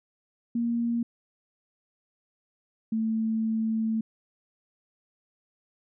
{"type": "tone pair in turn", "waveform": "sine", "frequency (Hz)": [234.7, 222.1], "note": ["A#3", "A3"], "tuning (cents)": [12, 16], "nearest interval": "minor second", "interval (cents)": 96, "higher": "first", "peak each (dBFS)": -24, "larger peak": "neither", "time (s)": [[0.55, 1.03], [2.92, 4.01]], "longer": "second", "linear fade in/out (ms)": 5, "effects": []}